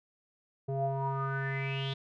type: tone with low-pass filter sweep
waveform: square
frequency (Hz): 136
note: C#3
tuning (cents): -33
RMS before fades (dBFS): -33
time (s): 0.68-1.94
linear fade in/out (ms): 10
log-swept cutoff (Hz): 540 to 3600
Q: 8.9
effects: none